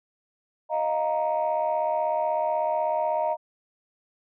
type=chord; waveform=sine; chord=Eb suspended second; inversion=none; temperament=equal; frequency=622.3 / 698.5 / 932.3 Hz; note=Eb5 / F5 / Bb5; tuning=0 / 0 / 0 cents; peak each=-25 / -28 / -26 dBFS; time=0.69-3.37 s; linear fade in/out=50 ms; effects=tanh soft clip ceiling -16 dBFS